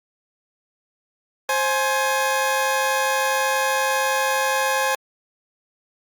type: tone pair together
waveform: 20% pulse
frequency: 529 / 839.7 Hz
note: C5 / G#5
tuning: +19 / +19 cents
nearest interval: minor sixth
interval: 800 cents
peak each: -17 dBFS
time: 1.49-4.95 s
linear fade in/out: 2 ms
effects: Opus 48 kbps